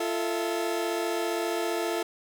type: tone cluster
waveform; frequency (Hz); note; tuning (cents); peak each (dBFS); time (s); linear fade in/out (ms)
30% pulse; 344 / 441.9 / 653; F4 / A4 / E5; -26 / +7 / -17; -27 / -29 / -32; 0-2.03; 5
effects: none